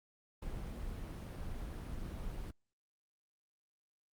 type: noise with ADSR envelope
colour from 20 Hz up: brown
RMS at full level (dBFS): -40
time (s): 0.42-2.51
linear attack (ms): 5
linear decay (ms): 14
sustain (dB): -2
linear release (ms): 8
effects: Opus 24 kbps